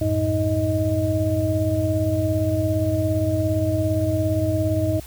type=tone cluster; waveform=sine; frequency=91.4 / 108.8 / 315.2 / 628 Hz; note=F#2 / A2 / D#4 / D#5; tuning=-21 / -19 / +23 / +16 cents; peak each=-24 dBFS; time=0.01-5 s; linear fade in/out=5 ms; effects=added 60 Hz sine -39 dBFS peak until 5.06 s + white hiss -44 dBFS RMS until 5.06 s